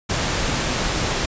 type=noise; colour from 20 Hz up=pink; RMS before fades=-22 dBFS; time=0.09-1.26 s; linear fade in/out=10 ms; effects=resampled to 16000 Hz